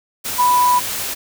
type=tone in noise; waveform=sine; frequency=987.8 Hz; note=B5; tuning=in tune; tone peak=-11 dBFS; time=0.38-0.8 s; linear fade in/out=20 ms; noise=white; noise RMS=-24 dBFS; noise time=0.24-1.15 s; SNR=+10 dB; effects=none